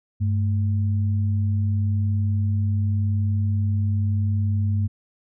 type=tone pair together; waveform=sine; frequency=98.88 / 219.8 Hz; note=G2 / A3; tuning=+15 / -2 cents; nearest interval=octave + major second; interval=1383 cents; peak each=-19 / -30 dBFS; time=0.2-4.88 s; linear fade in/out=20 ms; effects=none